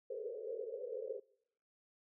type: band-pass noise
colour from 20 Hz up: white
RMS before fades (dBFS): -43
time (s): 0.1-1.2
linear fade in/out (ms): 10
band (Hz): 420 to 520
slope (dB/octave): 96
effects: noise-tail reverb RT60 0.7 s tail -23 dB re dry